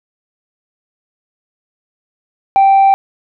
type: tone with tanh clipping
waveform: sine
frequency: 782 Hz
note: G5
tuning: 4 cents flat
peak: -6 dBFS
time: 2.56-2.94 s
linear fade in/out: 0 ms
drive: 1 dB
effects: none